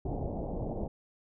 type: low-pass noise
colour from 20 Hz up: pink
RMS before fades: -35 dBFS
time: 0.05-0.88 s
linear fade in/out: 5 ms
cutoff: 790 Hz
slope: 48 dB/octave
effects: none